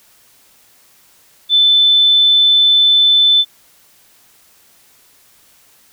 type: tone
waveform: sine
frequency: 3520 Hz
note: A7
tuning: in tune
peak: -7 dBFS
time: 1.49-3.45 s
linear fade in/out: 50 ms
effects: white hiss -50 dBFS RMS until 5.92 s